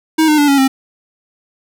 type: tone with pitch steps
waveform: square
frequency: 317.2 / 303.8 / 290.9 / 278.5 / 266.7 Hz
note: D#4 / D#4 / D4 / C#4 / C4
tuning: +33 / -41 / -16 / +8 / +33 cents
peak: -9 dBFS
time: 0.18-0.68 s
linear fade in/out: 10 ms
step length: 100 ms
effects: none